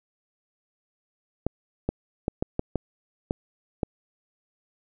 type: clicks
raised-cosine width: 2 ms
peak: -11 dBFS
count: 8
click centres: 1.466 / 1.89 / 2.281 / 2.425 / 2.594 / 2.757 / 3.309 / 3.832 s
effects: none

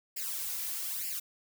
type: noise with flanger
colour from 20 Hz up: blue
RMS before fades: -36 dBFS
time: 0.16-1.2 s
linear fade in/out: 10 ms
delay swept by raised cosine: 0.4 to 3 ms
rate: 1.1 Hz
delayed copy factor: +0.95
effects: none

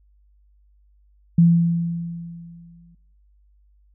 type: tone with exponential decay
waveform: sine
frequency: 169.3 Hz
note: E3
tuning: 46 cents sharp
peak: -9 dBFS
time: 1.38-2.95 s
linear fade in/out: 5 ms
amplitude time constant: 340 ms
effects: noise-tail reverb RT60 0.7 s tail -22 dB re dry + added 50 Hz sine -54 dBFS peak until 3.94 s

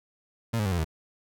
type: tone with pitch steps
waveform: 30% pulse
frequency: 115.1 / 104.94 / 95.68 / 87.23 / 79.53 Hz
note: A#2 / G#2 / G2 / F2 / D#2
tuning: -22 / +18 / -41 / -2 / +38 cents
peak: -22 dBFS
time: 0.53-0.845 s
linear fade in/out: 10 ms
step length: 63 ms
effects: none

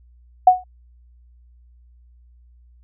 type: tone with exponential decay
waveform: sine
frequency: 735 Hz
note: F#5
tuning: 12 cents flat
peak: -3 dBFS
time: 0.47-0.64 s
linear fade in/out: 5 ms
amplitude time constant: 36 ms
effects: added 60 Hz sine -48 dBFS peak until 2.83 s

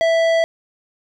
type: tone with tanh clipping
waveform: sine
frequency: 659.3 Hz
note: E5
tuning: in tune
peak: -15 dBFS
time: 0.01-0.44 s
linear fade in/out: 0 ms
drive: 14 dB
effects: none

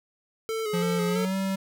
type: tone with vibrato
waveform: square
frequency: 434.4 Hz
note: A4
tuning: 22 cents flat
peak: -28 dBFS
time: 0.49-1.25 s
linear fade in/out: 0 ms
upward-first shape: square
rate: 3 Hz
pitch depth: 43 cents each way
type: tone with pitch glide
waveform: square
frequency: 174.61 to 192.63 Hz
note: F3 to G3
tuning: 0 to -30 cents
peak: -26 dBFS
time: 0.73-1.56 s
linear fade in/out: 10 ms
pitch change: +170 cents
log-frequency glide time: 1.06-1.35 s
effects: none

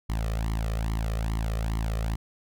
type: tone with flanger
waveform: sawtooth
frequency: 55 Hz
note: A1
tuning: in tune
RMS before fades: -28 dBFS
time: 0.09-2.16 s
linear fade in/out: 10 ms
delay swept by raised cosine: 0.96 to 1.65 ms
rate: 2.4 Hz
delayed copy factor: +0.95
effects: none

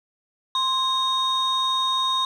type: tone pair together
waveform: sine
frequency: 1046.5 / 3729 Hz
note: C6 / A#7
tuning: 0 / 0 cents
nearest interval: octave + minor seventh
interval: 2200 cents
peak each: -21 dBFS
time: 0.55-2.25 s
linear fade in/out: 2 ms
effects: tanh soft clip ceiling -16 dBFS + 9-bit

